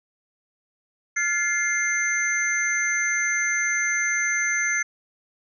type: tone cluster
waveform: sine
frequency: 1407 / 1719 / 2102 / 6170 Hz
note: F6 / A6 / C7 / G8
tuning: +12 / -41 / +7 / -28 cents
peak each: -30 / -27 / -24 / -27 dBFS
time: 1.16-4.83 s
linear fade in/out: 10 ms
effects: none